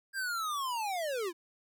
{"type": "linear sweep", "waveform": "square", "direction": "down", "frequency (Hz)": [1619, 320], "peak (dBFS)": -33, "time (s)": [0.13, 1.33], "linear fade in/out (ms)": 50, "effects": []}